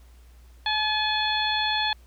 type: harmonic tone with a mistuned harmonic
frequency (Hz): 858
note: A5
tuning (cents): -44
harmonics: 1 / 2 / 3 / 4 / 5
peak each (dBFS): -27 / -29 / -33 / -27 / -31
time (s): 0.66-1.93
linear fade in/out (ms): 2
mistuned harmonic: 3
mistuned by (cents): -39
effects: added 60 Hz sine -48 dBFS peak until 2.06 s + pink hiss -61 dBFS RMS until 2.06 s